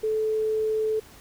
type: tone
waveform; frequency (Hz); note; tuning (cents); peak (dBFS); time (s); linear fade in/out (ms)
sine; 435.3; A4; -19; -22; 0.03-1; 10
effects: pink hiss -50 dBFS RMS until 1.2 s